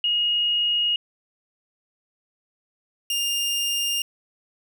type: tone pair in turn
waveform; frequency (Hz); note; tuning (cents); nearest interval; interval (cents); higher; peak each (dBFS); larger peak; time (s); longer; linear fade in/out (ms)
sine / sawtooth; 2874 / 2810; F7 / F7; +49 / +10; unison; 39; first; -19; neither; 0.04-0.96 / 3.1-4.02; neither; 2
effects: none